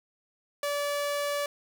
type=tone; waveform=sawtooth; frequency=577 Hz; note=D5; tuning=31 cents flat; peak=-24 dBFS; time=0.63-1.46 s; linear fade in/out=2 ms; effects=none